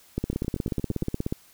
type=two click trains; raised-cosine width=3 ms; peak=-13 / -19 dBFS; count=20 / 7; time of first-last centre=0.18-1.325 / 0.33-1.029 s; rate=16.6 / 8.58 Hz; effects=white hiss -56 dBFS RMS until 1.53 s